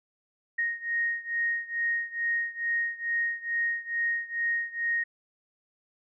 sine beating tone pair, 1864.7 / 1867 Hz, A#6 / A#6, 0 / +2 cents, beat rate 2.3 Hz, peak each -29 / -31 dBFS, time 0.58-5.04 s, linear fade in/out 10 ms, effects none

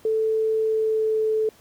sine tone with pitch glide, 440 to 436.2 Hz, A4 to A4, 0 to -15 cents, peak -19 dBFS, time 0.05-1.49 s, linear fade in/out 2 ms, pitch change -15 cents, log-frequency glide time 0.58-1.28 s, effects pink hiss -54 dBFS RMS until 1.6 s + high-pass 60 Hz 12 dB/octave

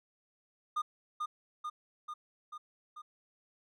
triangle tone with echo, 1218 Hz, D#6, 37 cents flat, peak -28 dBFS, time 0.76-0.82 s, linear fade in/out 10 ms, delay 440 ms, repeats 5, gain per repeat -3 dB, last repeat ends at 3.02 s, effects none

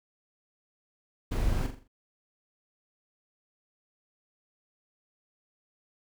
brown noise with echo, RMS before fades -29 dBFS, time 1.31-1.67 s, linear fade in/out 10 ms, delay 42 ms, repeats 5, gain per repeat -7 dB, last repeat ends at 1.88 s, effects none

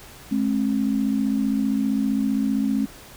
sine tone pair together, 212.6 / 267.9 Hz, G#3 / C4, +41 / +41 cents, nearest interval major third, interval 400 cents, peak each -22 dBFS, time 0.31-2.86 s, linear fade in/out 10 ms, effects pink hiss -44 dBFS RMS until 3.16 s

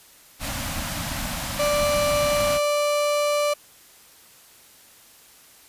pink band-stop noise, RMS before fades -29 dBFS, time 0.39-2.6 s, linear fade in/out 50 ms, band 310 to 530 Hz, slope 96 dB/octave
35% pulse tone, 587.3 Hz, D5, in tune, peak -18 dBFS, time 1.59-3.54 s, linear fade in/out 10 ms
effects white hiss -51 dBFS RMS until 5.68 s + resampled to 32000 Hz

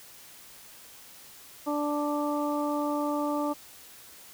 harmonic tone, 293.7 Hz, D4, in tune, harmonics 1 / 2 / 3 / 4, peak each -29 / -32 / -34 / -35 dBFS, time 1.66-3.54 s, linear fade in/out 20 ms, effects white hiss -50 dBFS RMS until 4.33 s

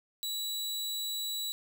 sawtooth tone, 3920 Hz, B7, 14 cents flat, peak -30 dBFS, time 0.23-1.52 s, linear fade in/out 0 ms, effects 12-bit

